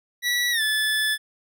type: tone with pitch glide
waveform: 25% pulse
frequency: 1946 to 1733.7 Hz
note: B6 to A6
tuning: -26 to -26 cents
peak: -17 dBFS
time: 0.22-1.18 s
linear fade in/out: 50 ms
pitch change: -200 cents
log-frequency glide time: 0.51-0.62 s
effects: none